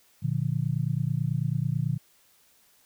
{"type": "chord", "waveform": "sine", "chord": "Bb major", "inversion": "none", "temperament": "just", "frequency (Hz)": [116.54, 145.68, 174.81], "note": ["Bb2", "D3", "F3"], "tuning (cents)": [0, -14, 2], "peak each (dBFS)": [-29, -27, -32], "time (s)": [0.22, 1.98], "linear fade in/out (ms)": 20, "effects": ["white hiss -62 dBFS RMS until 2.85 s"]}